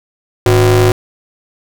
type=ring-modulated tone; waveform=40% pulse; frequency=130.81 Hz; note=C3; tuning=in tune; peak=-3 dBFS; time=0.46-0.92 s; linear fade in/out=2 ms; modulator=236 Hz; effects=none